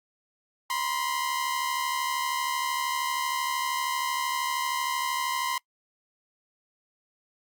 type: tone pair together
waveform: sawtooth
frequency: 967 / 1039.9 Hz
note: B5 / C6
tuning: -37 / -11 cents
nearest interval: minor second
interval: 126 cents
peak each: -28 / -25 dBFS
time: 0.7-5.58 s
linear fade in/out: 2 ms
effects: noise-tail reverb RT60 0.1 s tail -25 dB re dry + Opus 48 kbps